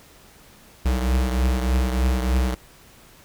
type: beating tone pair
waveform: square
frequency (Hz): 62.7 / 66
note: B1 / C2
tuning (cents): +27 / +16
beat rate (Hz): 3.3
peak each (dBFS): -20 / -27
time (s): 0.85-2.55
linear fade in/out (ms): 10
effects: pink hiss -50 dBFS RMS until 3.24 s